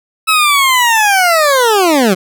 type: linear sweep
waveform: 20% pulse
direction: down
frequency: 1305 to 174.61 Hz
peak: -3 dBFS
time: 0.27-2.15 s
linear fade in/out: 20 ms
effects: none